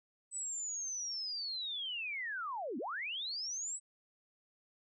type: linear two-way sweep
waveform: sine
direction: down then up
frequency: 8070 to 215.4 to 8070 Hz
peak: -37 dBFS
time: 0.31-3.8 s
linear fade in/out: 50 ms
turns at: 2.78 s
effects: none